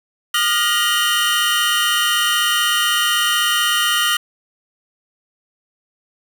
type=tone cluster; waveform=45% pulse; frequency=1219 / 1411 / 1888 / 2858 / 3073 Hz; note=D#6 / F6 / A#6 / F7 / G7; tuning=-36 / +17 / +22 / +39 / -35 cents; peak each=-23 / -22 / -22 / -21 / -20 dBFS; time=0.34-4.17 s; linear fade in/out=5 ms; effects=none